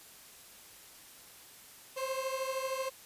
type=beating tone pair; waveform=30% pulse; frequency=523.3 / 536.3 Hz; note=C5 / C5; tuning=0 / +43 cents; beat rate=13 Hz; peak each=-33 / -35 dBFS; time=1.96-2.9 s; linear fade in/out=20 ms; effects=white hiss -54 dBFS RMS until 3.05 s + resampled to 32000 Hz